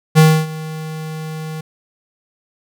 square tone with ADSR envelope, 157.3 Hz, D#3, 19 cents sharp, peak -5 dBFS, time 0.15-1.61 s, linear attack 32 ms, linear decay 280 ms, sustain -20 dB, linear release 6 ms, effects none

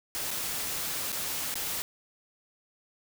white noise with dropouts, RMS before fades -33 dBFS, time 0.15-1.82 s, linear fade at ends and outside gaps 0 ms, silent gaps 0.307-0.313 / 1.119-1.127 / 1.541-1.555 s, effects none

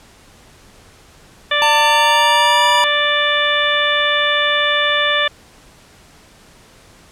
harmonic tone, 587.3 Hz, D5, in tune, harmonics 1 / 2 / 3 / 4 / 5 / 6, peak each -21 / -21 / -18 / -23 / -23 / -19 dBFS, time 1.51-5.28 s, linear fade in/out 5 ms
square tone with pitch glide, 903 to 967.8 Hz, A5 to B5, +45 to -35 cents, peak -14 dBFS, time 1.62-2.84 s, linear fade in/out 0 ms, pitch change +120 cents, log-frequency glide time 1.81-2.68 s
effects pink hiss -46 dBFS RMS until 7.11 s + low-pass 10000 Hz 12 dB/octave

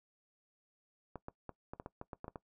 clicks, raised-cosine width 1 ms, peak -29 dBFS, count 11, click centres 1.157 / 1.284 / 1.493 / 1.735 / 1.799 / 1.861 / 2.014 / 2.132 / 2.244 / 2.281 / 2.358 s, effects noise-tail reverb RT60 0.1 s tail -19 dB re dry

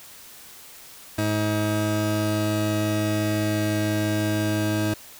30% pulse tone pair together, 105.92 / 317.7 Hz, G#2 / D#4, +35 / +36 cents, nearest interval octave + perfect fifth, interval 1901 cents, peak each -22 dBFS, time 1.18-4.94 s, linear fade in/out 5 ms, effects white hiss -45 dBFS RMS until 5.19 s

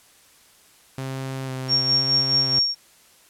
sawtooth tone with vibrato, 131.8 Hz, C3, 13 cents sharp, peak -24 dBFS, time 0.98-2.59 s, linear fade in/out 2 ms, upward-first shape square, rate 1 Hz, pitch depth 16 cents each way
sine tone with tremolo, 5540 Hz, F8, 15 cents flat, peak -15 dBFS, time 1.68-2.75 s, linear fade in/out 50 ms, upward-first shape sine, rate 4.7 Hz, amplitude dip 55%
effects white hiss -54 dBFS RMS until 3.29 s + low-pass 12000 Hz 12 dB/octave

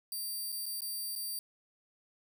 5% pulse tone with dropouts, 4700 Hz, D8, 1 cent sharp, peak -29 dBFS, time 0.12-1.39 s, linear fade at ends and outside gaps 1 ms, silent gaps 0.52-0.525 / 0.657-0.663 / 0.806-0.819 / 1.153-1.16 s, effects none

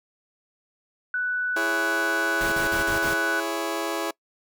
sine tone, 1486 Hz, F#6, 7 cents sharp, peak -23 dBFS, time 1.14-3.4 s, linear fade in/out 2 ms
20% pulse chord, C# minor, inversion first, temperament just, 332.6 / 415.8 / 554.4 Hz, E4 / G#4 / C#5, +16 / +2 / 0 cents, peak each -24 / -27 / -27 dBFS, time 1.56-4.11 s, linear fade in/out 5 ms
pink noise bursts, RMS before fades -32 dBFS, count 5, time 2.41-3.136 s, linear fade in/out 0 ms, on 110 ms, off 44 ms
effects noise-tail reverb RT60 0.1 s tail -24 dB re dry

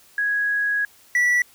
sine / triangle tone pair in turn, 1661.2 / 1953.9 Hz, G#6 / B6, 0 / -19 cents, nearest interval minor third, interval 281 cents, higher second, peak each -19 / -14 dBFS, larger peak second, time 0.18-0.85 / 1.15-1.42 s, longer first, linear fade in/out 2 ms, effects white hiss -53 dBFS RMS until 1.54 s

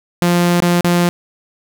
sawtooth tone with dropouts, 174.61 Hz, F3, in tune, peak -7 dBFS, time 0.22-1.09 s, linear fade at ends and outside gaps 0 ms, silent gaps 0.603-0.623 / 0.808-0.845 s, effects none

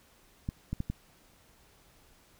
clicks, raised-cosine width 5 ms, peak -20 dBFS, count 4, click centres 0.489 / 0.73 / 0.804 / 0.9 s, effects pink hiss -62 dBFS RMS until 2.39 s

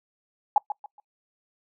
sine tone with echo, 830.6 Hz, G#5, in tune, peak -14 dBFS, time 0.56-0.58 s, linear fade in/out 2 ms, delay 140 ms, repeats 3, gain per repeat -11 dB, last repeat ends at 1 s, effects noise-tail reverb RT60 0.1 s tail -24 dB re dry

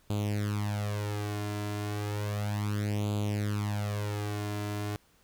sawtooth tone with flanger, 103.83 Hz, G#2, in tune, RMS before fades -32 dBFS, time 0.1-4.96 s, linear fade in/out 0 ms, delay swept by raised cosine 0.27 to 2.97 ms, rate 0.33 Hz, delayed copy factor +0.8, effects pink hiss -65 dBFS RMS until 5.23 s

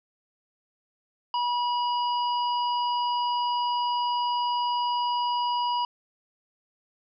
harmonic tone, 970 Hz, B5, 31 cents flat, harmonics 1 / 3 / 5, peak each -24 / -34 / -38 dBFS, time 1.34-5.85 s, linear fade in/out 2 ms, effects none

